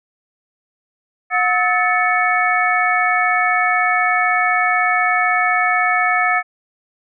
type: tone cluster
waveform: sine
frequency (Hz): 725 / 1291 / 1753 / 2222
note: F#5 / E6 / A6 / C#7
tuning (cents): -35 / -37 / -7 / +4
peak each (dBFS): -19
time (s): 1.3-6.43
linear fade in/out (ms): 50
effects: none